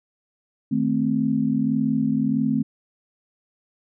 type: chord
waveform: sine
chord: A diminished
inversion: second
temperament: equal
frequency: 155.56 / 220 / 261.6 Hz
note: Eb3 / A3 / C4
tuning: 0 / 0 / 0 cents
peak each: -27 / -22 / -22 dBFS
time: 0.71-2.63 s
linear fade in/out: 10 ms
effects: none